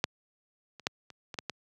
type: clicks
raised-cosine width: 0.2 ms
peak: -8 / -30 / -10 / -30 / -22 / -15 / -16 dBFS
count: 7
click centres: 0.041 / 0.797 / 0.869 / 1.103 / 1.342 / 1.388 / 1.497 s
effects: high-pass 100 Hz 12 dB/octave